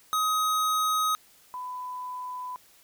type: tone pair in turn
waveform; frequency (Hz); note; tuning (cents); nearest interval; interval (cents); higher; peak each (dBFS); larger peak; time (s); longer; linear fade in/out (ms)
square / sine; 1260 / 1000.1; D#6 / B5; +21 / +21; major third; 400; first; -24 / -33; first; 0.13-1.15 / 1.54-2.56; neither; 0
effects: white hiss -58 dBFS RMS until 2.83 s